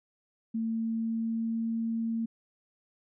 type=tone with pitch glide; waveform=sine; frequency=225.4 to 227.4 Hz; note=A3 to A#3; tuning=+42 to -43 cents; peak=-28 dBFS; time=0.54-2.26 s; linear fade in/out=10 ms; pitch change=+15 cents; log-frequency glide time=0.68-1.72 s; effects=none